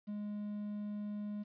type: tone with quantisation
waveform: triangle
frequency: 207.7 Hz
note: G#3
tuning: in tune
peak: -36 dBFS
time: 0.07-1.44 s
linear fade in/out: 20 ms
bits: 11
effects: resampled to 11025 Hz